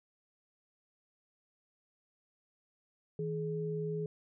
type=tone pair together; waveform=sine; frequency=160.35 / 421.7 Hz; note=E3 / G#4; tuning=-48 / +26 cents; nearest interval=octave + perfect fourth; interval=1674 cents; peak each=-36 / -36 dBFS; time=3.19-4.06 s; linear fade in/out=2 ms; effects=none